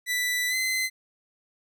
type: tone with pitch glide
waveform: sawtooth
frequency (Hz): 1980 to 2050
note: B6 to C7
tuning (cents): +4 to -36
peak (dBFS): -21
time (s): 0.06-0.9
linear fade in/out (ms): 50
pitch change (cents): +60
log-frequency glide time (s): 0.49-0.55
effects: none